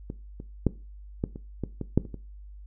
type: clicks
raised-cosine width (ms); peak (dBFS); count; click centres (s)
3; -21 / -26 / -8 / -13 / -25 / -16 / -18 / -6 / -27 / -24; 10; 0.101 / 0.401 / 0.667 / 1.239 / 1.359 / 1.637 / 1.813 / 1.976 / 2.052 / 2.143
effects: noise-tail reverb RT60 0.3 s tail -18 dB re dry + added 50 Hz sine -42 dBFS peak until 2.66 s